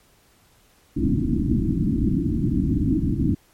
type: low-pass noise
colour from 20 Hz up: white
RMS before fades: -21 dBFS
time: 0.96-3.35 s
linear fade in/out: 10 ms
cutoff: 330 Hz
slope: 96 dB/octave
effects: pink hiss -58 dBFS RMS until 3.53 s + MP3 64 kbps